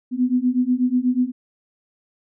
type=beating tone pair; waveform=sine; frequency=246 / 254.2 Hz; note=B3 / C4; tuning=-7 / -50 cents; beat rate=8.2 Hz; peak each=-20 / -19 dBFS; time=0.11-1.32 s; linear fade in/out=50 ms; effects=none